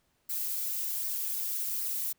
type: noise with flanger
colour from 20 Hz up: violet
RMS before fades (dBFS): -33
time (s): 0.29-2.13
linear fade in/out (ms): 10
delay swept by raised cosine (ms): 0.28 to 6.08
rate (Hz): 1.3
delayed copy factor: -0.5
effects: pink hiss -73 dBFS RMS until 2.18 s